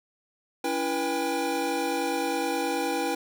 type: tone cluster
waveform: square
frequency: 283.1 / 333 / 486.1 / 800 Hz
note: C#4 / E4 / B4 / G5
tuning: +37 / +18 / -28 / +35 cents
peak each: -34 / -32 / -32 / -31 dBFS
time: 0.64-3.15 s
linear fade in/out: 5 ms
effects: none